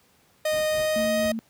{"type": "tone with pitch glide", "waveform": "45% pulse", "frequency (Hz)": [618, 625.9], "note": ["D#5", "D#5"], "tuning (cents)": [-12, 10], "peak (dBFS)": -22, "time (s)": [0.45, 1.32], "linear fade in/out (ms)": 5, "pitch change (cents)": 22, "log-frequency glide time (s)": [0.67, 1.18]}
{"type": "noise with tremolo", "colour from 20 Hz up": "brown", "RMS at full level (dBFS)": -36, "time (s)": [0.51, 1.33], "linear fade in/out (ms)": 20, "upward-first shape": "sine", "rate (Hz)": 4.4, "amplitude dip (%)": 80}
{"type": "tone", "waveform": "sine", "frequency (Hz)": 225.1, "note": "A3", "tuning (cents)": 40, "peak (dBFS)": -27, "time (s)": [0.96, 1.39], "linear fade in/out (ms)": 0}
{"effects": ["pink hiss -61 dBFS RMS until 1.49 s", "high-pass 80 Hz 12 dB/octave"]}